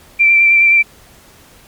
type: tone with vibrato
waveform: sine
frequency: 2349 Hz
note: D7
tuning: in tune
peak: -6 dBFS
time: 0.19-0.83 s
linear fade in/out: 20 ms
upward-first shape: sine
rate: 9.5 Hz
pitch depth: 18 cents each way
effects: pink hiss -44 dBFS RMS until 1.67 s + MP3 96 kbps